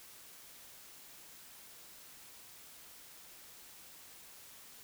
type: silence
effects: white hiss -55 dBFS RMS until 4.83 s